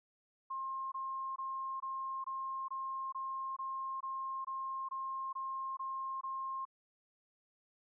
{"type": "tone bursts", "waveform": "sine", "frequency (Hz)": 1065, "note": "C6", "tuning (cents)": 30, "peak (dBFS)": -37, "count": 14, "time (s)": [0.5, 6.653], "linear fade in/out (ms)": 10, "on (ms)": 420, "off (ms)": 21, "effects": []}